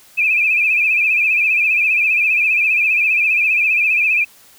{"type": "tone with vibrato", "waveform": "sine", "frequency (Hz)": 2489, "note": "D#7", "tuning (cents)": 0, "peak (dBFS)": -12, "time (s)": [0.17, 4.25], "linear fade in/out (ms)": 20, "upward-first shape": "sine", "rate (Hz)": 15, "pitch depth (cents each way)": 88, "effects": ["white hiss -47 dBFS RMS until 4.58 s"]}